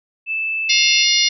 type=tone with pitch glide; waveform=sine; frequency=2633 to 2688 Hz; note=E7 to E7; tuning=-3 to +33 cents; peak=-19 dBFS; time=0.26-1.06 s; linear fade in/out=50 ms; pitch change=+36 cents; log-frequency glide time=0.74-0.79 s
type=harmonic tone; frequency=710 Hz; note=F5; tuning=28 cents sharp; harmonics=3 / 4 / 5 / 6 / 7 / 8; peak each=-20 / -20 / -20 / -20 / -20 / -20 dBFS; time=0.69-1.29 s; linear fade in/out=10 ms
effects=none